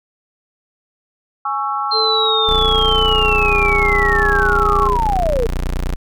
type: chord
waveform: sine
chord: C# minor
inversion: second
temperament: just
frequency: 831.5 / 1108.7 / 1330.5 Hz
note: G#5 / C#6 / E6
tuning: +2 / 0 / +16 cents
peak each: -22 dBFS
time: 1.45-4.88 s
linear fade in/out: 5 ms
type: linear sweep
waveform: sine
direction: down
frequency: 4186 to 432.6 Hz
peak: -15 dBFS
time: 1.91-5.47 s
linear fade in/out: 10 ms
type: tone with pitch glide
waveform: sine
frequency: 440 to 408.2 Hz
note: A4 to G#4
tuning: 0 to -30 cents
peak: -19 dBFS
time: 1.92-4.99 s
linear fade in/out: 50 ms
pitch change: -130 cents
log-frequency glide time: 3.06-3.59 s
type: tone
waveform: 30% pulse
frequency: 29.89 Hz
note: A#0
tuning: 44 cents sharp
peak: -15 dBFS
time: 2.48-5.96 s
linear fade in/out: 10 ms
effects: none